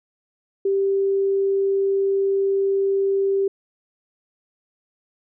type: tone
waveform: sine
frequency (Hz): 392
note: G4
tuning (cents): 0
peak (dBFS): -17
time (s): 0.65-3.48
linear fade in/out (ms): 5
effects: none